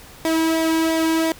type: tone with flanger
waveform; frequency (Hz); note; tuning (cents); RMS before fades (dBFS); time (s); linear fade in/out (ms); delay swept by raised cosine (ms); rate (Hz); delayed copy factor
sawtooth; 323.6; E4; -32; -19; 0.25-1.32; 0; 0.69 to 1.66; 2.9; -0.55
effects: pink hiss -43 dBFS RMS until 1.39 s